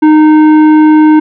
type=tone with tanh clipping; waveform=triangle; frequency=308.1 Hz; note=D#4; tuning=17 cents flat; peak=-3 dBFS; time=0.02-1.2 s; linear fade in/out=10 ms; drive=15 dB; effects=none